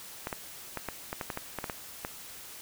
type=clicks; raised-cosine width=0.5 ms; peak=-18 dBFS; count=12; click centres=0.271 / 0.328 / 0.773 / 0.887 / 1.129 / 1.212 / 1.302 / 1.374 / 1.587 / 1.642 / 1.698 / 2.049 s; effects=white hiss -46 dBFS RMS until 2.61 s